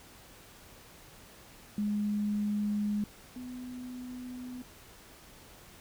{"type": "tone pair in turn", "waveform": "sine", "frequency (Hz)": [207.7, 250.2], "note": ["G#3", "B3"], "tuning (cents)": [0, 23], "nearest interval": "minor third", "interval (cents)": 323, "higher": "second", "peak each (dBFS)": [-28, -39], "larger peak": "first", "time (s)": [[1.78, 3.04], [3.36, 4.62]], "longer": "neither", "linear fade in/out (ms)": 2, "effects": ["pink hiss -54 dBFS RMS until 5.8 s"]}